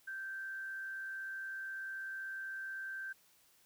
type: tone with frequency modulation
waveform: sine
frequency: 1561 Hz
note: G6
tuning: 8 cents flat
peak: -40 dBFS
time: 0.07-3.13 s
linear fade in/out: 10 ms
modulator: 126 Hz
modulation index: 0.23
effects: white hiss -68 dBFS RMS until 3.65 s